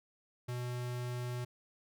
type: tone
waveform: square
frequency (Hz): 123.1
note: B2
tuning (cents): -5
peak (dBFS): -37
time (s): 0.48-1.45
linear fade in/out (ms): 10
effects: none